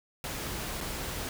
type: noise with dropouts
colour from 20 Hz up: pink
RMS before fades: -36 dBFS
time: 0.24-1.29 s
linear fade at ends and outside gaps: 1 ms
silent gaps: 0.806-0.81 s
effects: none